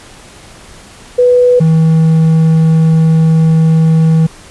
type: tone pair in turn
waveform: sine / triangle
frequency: 493.9 / 160.78 Hz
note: B4 / E3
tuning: 0 / -43 cents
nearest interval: octave + perfect fifth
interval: 1943 cents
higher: first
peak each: -4 / -3 dBFS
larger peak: second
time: 1.18-1.6 / 1.6-4.27 s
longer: second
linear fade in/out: 10 ms
effects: pink hiss -36 dBFS RMS until 4.5 s + resampled to 24000 Hz